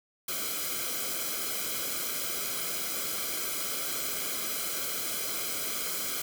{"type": "noise with comb filter", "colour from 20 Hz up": "white", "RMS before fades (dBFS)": -33, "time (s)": [0.28, 6.22], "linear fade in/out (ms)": 5, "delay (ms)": 1.1, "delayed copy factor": -0.85, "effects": []}